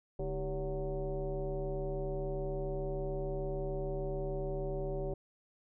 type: tone with frequency modulation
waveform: sine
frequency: 212.1 Hz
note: G#3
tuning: 37 cents sharp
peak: -33 dBFS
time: 0.19-5.14 s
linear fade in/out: 5 ms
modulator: 177 Hz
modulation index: 2.2
effects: none